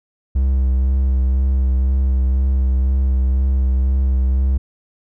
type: tone with vibrato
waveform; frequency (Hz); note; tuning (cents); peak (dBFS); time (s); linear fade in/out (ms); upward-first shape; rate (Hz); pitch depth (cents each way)
triangle; 65.41; C2; 0; -11; 0.35-4.58; 10; sine; 2; 25
effects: none